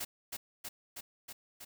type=noise with echo; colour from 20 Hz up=white; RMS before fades=-38 dBFS; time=0-0.05 s; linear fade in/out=10 ms; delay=320 ms; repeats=5; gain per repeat=-2 dB; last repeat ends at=1.65 s; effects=none